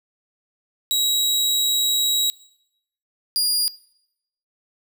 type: tone pair in turn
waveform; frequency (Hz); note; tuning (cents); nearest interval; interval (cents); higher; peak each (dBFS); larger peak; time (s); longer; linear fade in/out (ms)
sawtooth; 3853 / 4839; B7 / D#8; -44 / -49; major third; 395; second; -15; neither; 0.91-2.3 / 3.36-3.68; first; 0
effects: noise-tail reverb RT60 0.8 s tail -21 dB re dry